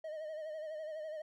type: tone with vibrato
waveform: triangle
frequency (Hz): 622.3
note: D#5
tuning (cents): 0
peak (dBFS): -38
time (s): 0.04-1.22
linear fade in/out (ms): 5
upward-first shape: sine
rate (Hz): 12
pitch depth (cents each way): 56
effects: none